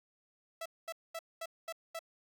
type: tone bursts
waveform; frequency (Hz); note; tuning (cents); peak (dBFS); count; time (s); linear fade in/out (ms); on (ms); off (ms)
sawtooth; 659.3; E5; 0; -35; 6; 0.61-1.992; 5; 47; 220
effects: none